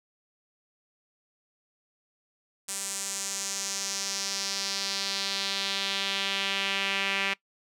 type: tone with band-pass filter sweep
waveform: sawtooth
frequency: 196 Hz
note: G3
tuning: in tune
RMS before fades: -31 dBFS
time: 2.68-7.34 s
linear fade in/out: 10 ms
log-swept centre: 8300 to 2500 Hz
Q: 2.4
effects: noise-tail reverb RT60 0.1 s tail -21 dB re dry